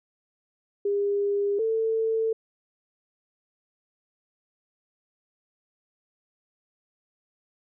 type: tone pair in turn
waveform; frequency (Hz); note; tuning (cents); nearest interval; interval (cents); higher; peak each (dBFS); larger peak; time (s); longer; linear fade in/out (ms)
sine; 404.2 / 446.5; G#4 / A4; -47 / +25; major second; 172; second; -22; neither; 0.85-1.59 / 1.59-2.33; neither; 5
effects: none